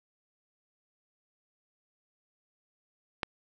click, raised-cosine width 0.3 ms, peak -13 dBFS, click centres 3.232 s, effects none

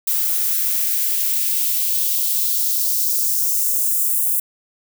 violet noise with high-pass filter sweep, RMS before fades -19 dBFS, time 0.07-4.4 s, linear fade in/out 5 ms, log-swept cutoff 1100 to 9800 Hz, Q 1.5, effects none

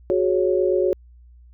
sine chord, F# suspended second, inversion none, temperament equal with one note detuned, 367 / 415.3 / 554.4 Hz, F#4 / G#4 / C#5, -14 / 0 / 0 cents, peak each -19 / -23 / -22 dBFS, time 0.1-0.93 s, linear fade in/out 0 ms, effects added 60 Hz sine -45 dBFS peak until 1.53 s

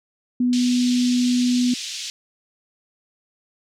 sine tone, 246.9 Hz, B3, in tune, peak -16 dBFS, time 0.4-1.74 s, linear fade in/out 5 ms
pink band-pass noise, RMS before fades -31 dBFS, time 0.53-2.1 s, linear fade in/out 0 ms, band 3000 to 6900 Hz, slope 24 dB/octave
effects none

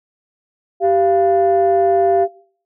sine tone pair together, 390 / 690.1 Hz, G4 / F5, -9 / -21 cents, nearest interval minor seventh, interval 988 cents, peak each -13 dBFS, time 0.8-2.28 s, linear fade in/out 50 ms, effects noise-tail reverb RT60 0.5 s tail -18 dB re dry + tanh soft clip ceiling -6 dBFS

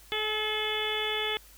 harmonic tone with a mistuned harmonic, 430 Hz, A4, 40 cents flat, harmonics 1 / 2 / 3 / 4 / 5 / 6 / 7 / 8, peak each -34 / -38 / -40 / -39 / -35 / -40 / -36 / -33 dBFS, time 0.12-1.37 s, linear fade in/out 0 ms, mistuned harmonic 2, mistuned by -23 cents, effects added 50 Hz sine -55 dBFS peak until 1.57 s + white hiss -55 dBFS RMS until 1.57 s

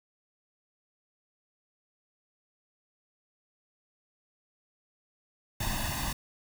pink noise with comb filter, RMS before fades -32 dBFS, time 5.6-6.13 s, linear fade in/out 5 ms, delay 1.1 ms, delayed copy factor +0.95, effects none

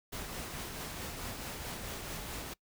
pink noise with tremolo, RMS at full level -40 dBFS, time 0.12-2.54 s, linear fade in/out 10 ms, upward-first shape triangle, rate 4.6 Hz, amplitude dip 35%, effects noise-tail reverb RT60 0.1 s tail -23 dB re dry

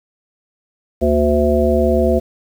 harmonic tone with a mistuned harmonic, 73.42 Hz, D2, in tune, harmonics 1 / 3 / 5 / 7 / 9, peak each -18 / -18 / -18 / -18 / -18 dBFS, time 1.01-2.2 s, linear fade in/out 20 ms, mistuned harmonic 3, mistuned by +73 cents, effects 7-bit

